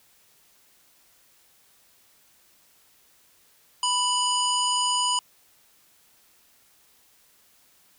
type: harmonic tone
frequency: 987.8 Hz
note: B5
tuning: in tune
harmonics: 1 / 3 / 5 / 7 / 9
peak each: -25 / -26 / -31 / -30 / -32 dBFS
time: 3.83-5.19 s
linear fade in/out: 2 ms
effects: white hiss -60 dBFS RMS until 7.98 s